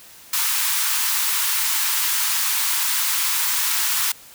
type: high-pass noise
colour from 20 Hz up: white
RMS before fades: -21 dBFS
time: 0.33-4.12 s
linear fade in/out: 5 ms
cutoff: 860 Hz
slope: 96 dB/octave
effects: white hiss -45 dBFS RMS until 4.34 s